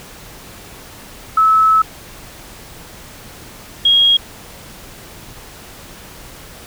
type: tone pair in turn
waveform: sine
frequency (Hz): 1300 / 3276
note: E6 / G#7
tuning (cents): -24 / -24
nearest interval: octave + major third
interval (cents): 1600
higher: second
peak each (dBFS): -8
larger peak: neither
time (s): 1.37-1.82 / 3.85-4.17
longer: first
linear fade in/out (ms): 5
effects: pink hiss -37 dBFS RMS until 6.66 s